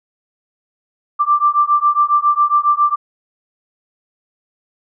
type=beating tone pair; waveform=sine; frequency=1174.7 / 1182 Hz; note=D6 / D6; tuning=0 / +11 cents; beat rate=7.3 Hz; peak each=-14 dBFS; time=1.19-2.96 s; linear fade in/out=20 ms; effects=none